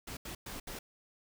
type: noise bursts at uneven times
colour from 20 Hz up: pink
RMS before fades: -43 dBFS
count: 4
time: 0.07-0.17 / 0.25-0.35 / 0.46-0.6 / 0.67-0.79 s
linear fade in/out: 5 ms
effects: none